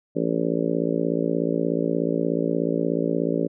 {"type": "harmonic tone", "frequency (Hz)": 56.7, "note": "A#1", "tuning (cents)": -47, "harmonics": [3, 4, 5, 6, 7, 8, 9, 10], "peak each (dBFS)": [-28, -30, -26, -32, -28, -29, -31, -32], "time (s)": [0.15, 3.48], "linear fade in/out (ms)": 20, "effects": []}